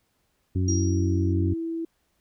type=harmonic tone; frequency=92.4 Hz; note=F#2; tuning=2 cents flat; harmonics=1 / 2 / 3 / 4; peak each=-22 / -32 / -30 / -36 dBFS; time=0.55-1.54 s; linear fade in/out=10 ms
type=tone; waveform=sine; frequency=329.6 Hz; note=E4; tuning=in tune; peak=-27 dBFS; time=0.68-1.85 s; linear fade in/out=5 ms
type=tone with exponential decay; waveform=sine; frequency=5700 Hz; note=F8; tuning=34 cents sharp; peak=-26 dBFS; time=0.68-1.33 s; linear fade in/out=5 ms; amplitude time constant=140 ms
effects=pink hiss -71 dBFS RMS until 2.2 s